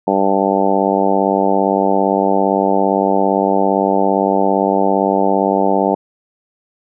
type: harmonic tone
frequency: 97.6 Hz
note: G2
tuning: 7 cents flat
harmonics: 2 / 3 / 4 / 5 / 6 / 7 / 8 / 9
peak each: -20 / -20 / -20 / -20 / -20 / -20 / -20 / -20 dBFS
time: 0.07-5.95 s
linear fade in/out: 5 ms
effects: none